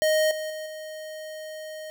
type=tone with level steps; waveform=square; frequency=622.3 Hz; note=D#5; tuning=in tune; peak=-20 / -30 / -33 / -36 dBFS; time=0.02-1.9 s; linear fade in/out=0 ms; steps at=0.31 / 0.5 / 0.66 s; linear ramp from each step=2 ms; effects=none